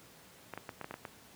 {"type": "clicks", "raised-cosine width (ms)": 0.5, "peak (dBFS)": -25, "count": 8, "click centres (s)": [0.537, 0.576, 0.692, 0.813, 0.844, 0.91, 0.941, 1.052], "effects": ["pink hiss -57 dBFS RMS until 1.35 s", "high-pass 100 Hz 12 dB/octave"]}